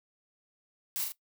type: noise with echo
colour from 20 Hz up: blue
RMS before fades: -33 dBFS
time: 0.96-1.04 s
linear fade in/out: 0 ms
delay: 40 ms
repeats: 2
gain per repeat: -4 dB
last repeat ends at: 1.12 s
effects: noise-tail reverb RT60 0.1 s tail -17 dB re dry